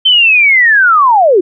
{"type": "linear sweep", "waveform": "sine", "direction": "down", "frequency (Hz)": [3117, 331.1], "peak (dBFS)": -4, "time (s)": [0.05, 1.41], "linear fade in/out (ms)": 10, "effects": []}